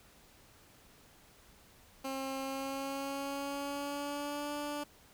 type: tone with pitch glide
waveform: 15% pulse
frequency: 268.1 to 292.4 Hz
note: C4 to D4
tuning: +42 to -7 cents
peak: -30 dBFS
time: 2.04-4.84 s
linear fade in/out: 10 ms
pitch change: +151 cents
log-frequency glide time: 2.39-4.53 s
effects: pink hiss -61 dBFS RMS until 5.13 s